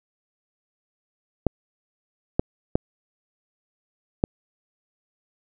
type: clicks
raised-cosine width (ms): 2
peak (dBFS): -5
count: 4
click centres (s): 1.467 / 2.395 / 2.755 / 4.239
effects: none